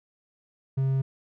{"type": "tone", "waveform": "triangle", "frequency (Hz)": 134, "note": "C3", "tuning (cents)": 42, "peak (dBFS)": -20, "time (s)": [0.77, 1.02], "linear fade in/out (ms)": 10, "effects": []}